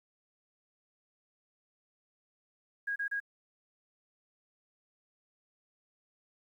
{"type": "tone bursts", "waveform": "sine", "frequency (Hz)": 1639, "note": "G#6", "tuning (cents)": -23, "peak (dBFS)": -31, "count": 3, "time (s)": [2.87, 3.202], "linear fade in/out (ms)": 10, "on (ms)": 90, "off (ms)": 31, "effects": ["11-bit"]}